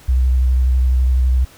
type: tone with vibrato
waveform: sine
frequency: 63.6 Hz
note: C2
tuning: 48 cents flat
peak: -11 dBFS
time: 0.08-1.45 s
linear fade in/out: 10 ms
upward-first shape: square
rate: 12 Hz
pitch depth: 24 cents each way
effects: pink hiss -45 dBFS RMS until 1.57 s